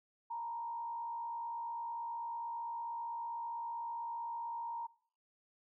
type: tone with frequency modulation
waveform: sine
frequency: 932.3 Hz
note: A#5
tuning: in tune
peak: -38 dBFS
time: 0.3-4.87 s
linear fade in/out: 10 ms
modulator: 55.6 Hz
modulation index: 0.44
effects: noise-tail reverb RT60 0.6 s tail -23 dB re dry